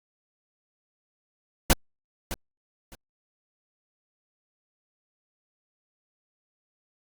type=noise with echo; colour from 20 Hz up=pink; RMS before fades=-17 dBFS; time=1.7-1.73 s; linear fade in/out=0 ms; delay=610 ms; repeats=2; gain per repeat=-14 dB; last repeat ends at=2.95 s; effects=Opus 48 kbps